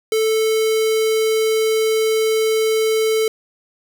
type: tone with notch filter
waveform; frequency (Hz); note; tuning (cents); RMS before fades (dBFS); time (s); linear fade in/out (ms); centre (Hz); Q
square; 440; A4; 0; -17; 0.12-3.28; 2; 1200; 2
effects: none